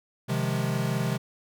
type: chord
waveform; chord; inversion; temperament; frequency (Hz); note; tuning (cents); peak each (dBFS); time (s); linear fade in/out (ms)
square; F minor seventh; second; equal; 130.81 / 155.56 / 174.61 / 207.7; C3 / Eb3 / F3 / Ab3; 0 / 0 / 0 / 0; -29 / -32 / -34 / -33; 0.28-1.18; 20
effects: none